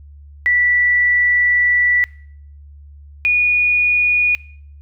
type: tone pair in turn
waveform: sine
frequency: 1961 / 2454 Hz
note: B6 / D#7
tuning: -13 / -25 cents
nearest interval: major third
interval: 388 cents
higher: second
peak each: -11 dBFS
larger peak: neither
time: 0.46-2.04 / 3.25-4.35 s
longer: first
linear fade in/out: 0 ms
effects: noise-tail reverb RT60 0.6 s tail -22 dB re dry + added 72 Hz sine -37 dBFS peak until 4.81 s